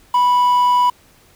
triangle tone with quantisation, 985 Hz, B5, 5 cents flat, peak -9 dBFS, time 0.14-0.9 s, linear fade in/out 5 ms, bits 6, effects pink hiss -51 dBFS RMS until 1.35 s

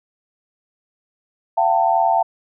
sine tone cluster, 683 / 766 / 896 Hz, F5 / G5 / A5, -39 / -40 / +31 cents, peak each -18 dBFS, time 1.57-2.23 s, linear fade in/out 10 ms, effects none

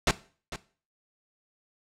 pink noise with echo, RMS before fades -22 dBFS, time 0.07-0.11 s, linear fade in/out 2 ms, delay 450 ms, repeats 1, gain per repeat -14 dB, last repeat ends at 0.56 s, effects noise-tail reverb RT60 0.4 s tail -17 dB re dry + low-pass 7000 Hz 12 dB/octave

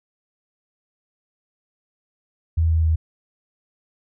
sine tone with pitch steps, 81.7 / 80.85 / 80.02 Hz, E2 / E2 / D#2, -15 / -33 / +49 cents, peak -15 dBFS, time 2.57-2.96 s, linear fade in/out 10 ms, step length 130 ms, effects none

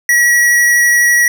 square tone with vibrato, 1922 Hz, B6, 48 cents flat, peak -8 dBFS, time 0.09-1.28 s, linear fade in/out 2 ms, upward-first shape sine, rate 12 Hz, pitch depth 10 cents each way, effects none

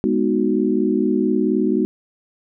sine chord, G# minor seventh, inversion none, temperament equal, 207.7 / 246.9 / 311.1 / 370 Hz, G#3 / B3 / D#4 / F#4, 0 / 0 / 0 / 0 cents, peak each -21 dBFS, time 0.04-1.85 s, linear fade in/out 0 ms, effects none

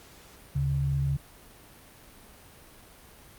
sine tone pair together, 73.42 / 138.59 Hz, D2 / C#3, 0 / 0 cents, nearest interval major seventh, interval 1100 cents, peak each -31 / -25 dBFS, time 0.55-1.17 s, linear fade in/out 10 ms, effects pink hiss -52 dBFS RMS until 3.38 s + Opus 48 kbps

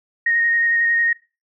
sine tone with vibrato, 1862 Hz, A#6, 2 cents flat, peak -15 dBFS, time 0.26-1.13 s, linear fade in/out 5 ms, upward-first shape square, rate 11 Hz, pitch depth 10 cents each way, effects noise-tail reverb RT60 0.3 s tail -21 dB re dry

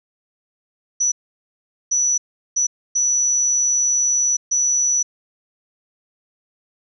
sine tone bursts at uneven times, 5920 Hz, F#8, in tune, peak -15 dBFS, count 5, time 1-1.12 / 1.91-2.18 / 2.56-2.67 / 2.95-4.37 / 4.51-5.03 s, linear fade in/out 10 ms, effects none

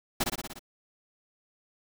pink noise with echo, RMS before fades -26 dBFS, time 0.2-0.24 s, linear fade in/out 10 ms, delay 59 ms, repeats 6, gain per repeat -3 dB, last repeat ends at 0.594 s, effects none

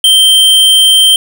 square tone, 3134 Hz, G7, 1 cent flat, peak -4 dBFS, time 0.04-1.16 s, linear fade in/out 2 ms, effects none

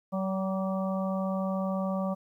harmonic tone with a mistuned harmonic, 190.2 Hz, F#3, 48 cents sharp, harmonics 1 / 3 / 4 / 5 / 6, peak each -29 / -33 / -40 / -43 / -39 dBFS, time 0.12-2.15 s, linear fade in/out 20 ms, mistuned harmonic 6, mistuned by +31 cents, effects 11-bit

